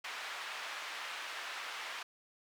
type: band-pass noise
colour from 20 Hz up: white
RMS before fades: -43 dBFS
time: 0.04-2.03 s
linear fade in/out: 5 ms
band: 900 to 2500 Hz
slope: 12 dB/octave
effects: none